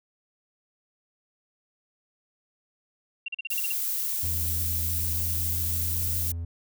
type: tone bursts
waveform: sine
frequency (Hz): 2754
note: F7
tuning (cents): -25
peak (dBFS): -29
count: 8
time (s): 3.26-3.724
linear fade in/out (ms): 5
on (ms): 23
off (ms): 40
type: noise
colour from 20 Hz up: violet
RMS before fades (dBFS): -29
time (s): 3.5-6.32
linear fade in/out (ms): 5
type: tone with pitch glide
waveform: triangle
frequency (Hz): 82.41 to 84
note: E2 to E2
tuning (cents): 0 to +33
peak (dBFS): -28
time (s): 4.23-6.45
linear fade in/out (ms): 5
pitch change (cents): +33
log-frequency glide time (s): 4.68-5.56
effects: none